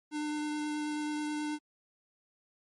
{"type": "tone with vibrato", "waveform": "square", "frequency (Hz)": 300, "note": "D4", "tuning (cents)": 37, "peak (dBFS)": -33, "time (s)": [0.11, 1.59], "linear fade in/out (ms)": 50, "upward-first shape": "triangle", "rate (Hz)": 9.3, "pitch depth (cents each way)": 10, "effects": ["MP3 48 kbps"]}